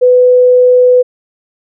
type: tone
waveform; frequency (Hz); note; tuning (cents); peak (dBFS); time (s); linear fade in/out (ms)
sine; 498.9; B4; +17; -3; 0.01-1.03; 20
effects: none